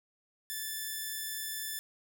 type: tone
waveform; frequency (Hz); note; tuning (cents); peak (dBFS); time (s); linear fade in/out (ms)
5% pulse; 1752; A6; -8; -25; 0.5-1.79; 0
effects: none